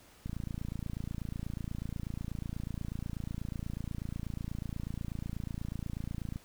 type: click train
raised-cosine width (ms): 5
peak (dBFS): -25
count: 173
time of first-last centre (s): 0.26-6.359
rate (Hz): 28.2
effects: pink hiss -59 dBFS RMS until 6.44 s